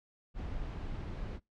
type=noise; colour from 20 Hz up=brown; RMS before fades=-39 dBFS; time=0.34-1.4 s; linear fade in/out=50 ms; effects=noise-tail reverb RT60 0.2 s tail -25 dB re dry + low-pass 4000 Hz 12 dB/octave